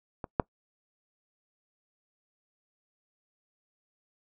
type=clicks; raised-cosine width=1 ms; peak=-22 / -8 dBFS; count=2; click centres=0.242 / 0.398 s; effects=noise-tail reverb RT60 0.1 s tail -25 dB re dry